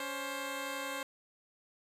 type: tone pair together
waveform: 10% pulse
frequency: 280 / 528.6 Hz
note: C#4 / C5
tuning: +18 / +18 cents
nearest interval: major seventh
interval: 1100 cents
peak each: -33 / -30 dBFS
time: 0-1.03 s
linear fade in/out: 2 ms
effects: resampled to 32000 Hz